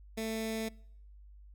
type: tone with notch filter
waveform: 15% pulse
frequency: 221.9 Hz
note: A3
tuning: 15 cents sharp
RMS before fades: -36 dBFS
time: 0.17-0.69 s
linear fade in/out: 10 ms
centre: 1000 Hz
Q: 1.2
effects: noise-tail reverb RT60 0.7 s tail -25 dB re dry + added 50 Hz sine -51 dBFS peak until 1.54 s